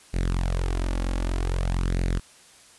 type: tone with flanger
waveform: sawtooth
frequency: 44.3 Hz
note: F1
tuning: 25 cents sharp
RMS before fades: -25 dBFS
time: 0.13-2.2 s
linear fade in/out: 20 ms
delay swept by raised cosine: 0.45 to 3.65 ms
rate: 0.53 Hz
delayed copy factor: +0.65
effects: white hiss -52 dBFS RMS until 2.78 s + resampled to 24000 Hz